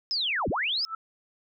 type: linear two-way sweep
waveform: sine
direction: down then up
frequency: 5274 to 30.81 to 5274 Hz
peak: -25 dBFS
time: 0.11-0.85 s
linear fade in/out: 0 ms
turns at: 0.49 s
type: tone with exponential growth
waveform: sine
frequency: 1318.5 Hz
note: E6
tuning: in tune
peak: -27 dBFS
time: 0.79-0.95 s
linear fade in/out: 5 ms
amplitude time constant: 33 ms
effects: none